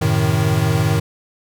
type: chord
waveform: square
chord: F# diminished seventh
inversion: none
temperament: equal with one note detuned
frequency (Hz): 92.5 / 110 / 131.27 / 155.56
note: F#2 / A2 / C3 / Eb3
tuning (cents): 0 / 0 / +6 / 0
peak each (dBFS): -23 / -19 / -25 / -19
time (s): 0.01-1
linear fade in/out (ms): 10
effects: none